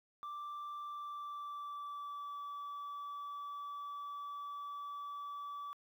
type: tone with pitch glide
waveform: sine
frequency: 1174.7 to 1151.9 Hz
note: D6 to D6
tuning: 0 to -34 cents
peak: -39 dBFS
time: 0.23-5.73 s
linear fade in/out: 0 ms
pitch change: -34 cents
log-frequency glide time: 0.84-2.41 s
effects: tanh soft clip ceiling -41 dBFS + 12-bit